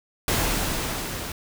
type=noise with level ramp; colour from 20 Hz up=pink; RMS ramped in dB=-22 to -33 dBFS; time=0.28-1.32 s; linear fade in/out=2 ms; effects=none

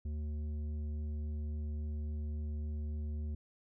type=tone with tanh clipping; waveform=sine; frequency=75.3 Hz; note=D2; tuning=44 cents sharp; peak=-37 dBFS; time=0.05-3.35 s; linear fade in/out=5 ms; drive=9 dB; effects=none

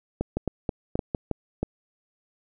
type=clicks; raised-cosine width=2 ms; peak=-12 dBFS; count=9; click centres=0.21 / 0.37 / 0.477 / 0.692 / 0.955 / 0.992 / 1.148 / 1.313 / 1.63 s; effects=none

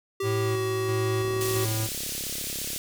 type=tone with pitch glide; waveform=square; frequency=390 to 379.1 Hz; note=G4 to F#4; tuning=-9 to +42 cents; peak=-27 dBFS; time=0.2-1.65 s; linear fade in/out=5 ms; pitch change=-49 cents; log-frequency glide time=0.4-0.57 s
type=tone with tremolo; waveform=square; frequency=110 Hz; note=A2; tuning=in tune; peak=-27 dBFS; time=0.22-1.89 s; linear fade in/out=50 ms; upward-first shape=square; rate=1.5 Hz; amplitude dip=40%
type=click train; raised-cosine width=2 ms; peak=-27 dBFS; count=53; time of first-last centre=1.25-2.762 s; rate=34.4 Hz
type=band-pass noise; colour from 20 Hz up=white; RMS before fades=-33 dBFS; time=1.41-2.78 s; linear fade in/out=0 ms; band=2700 to 14000 Hz; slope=12 dB/octave
effects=none

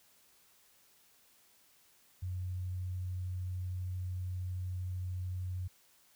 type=tone; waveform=sine; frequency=91.3 Hz; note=F#2; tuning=23 cents flat; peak=-35 dBFS; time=2.22-5.68 s; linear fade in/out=10 ms; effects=white hiss -66 dBFS RMS until 6.15 s

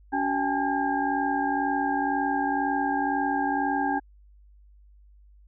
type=tone cluster; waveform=sine; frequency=282.1 / 377.4 / 797 / 859 / 1613 Hz; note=C#4 / F#4 / G5 / A5 / G6; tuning=+30 / +34 / +28 / -42 / +49 cents; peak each=-28 / -36 / -27 / -30 / -32 dBFS; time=0.12-4 s; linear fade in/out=20 ms; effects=added 50 Hz sine -51 dBFS peak until 5.47 s

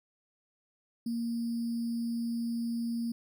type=tone with sample-and-hold; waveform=sine; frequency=233.1 Hz; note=A#3; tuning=in tune; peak=-30 dBFS; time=1.06-3.12 s; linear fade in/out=5 ms; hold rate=4900 Hz; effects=none

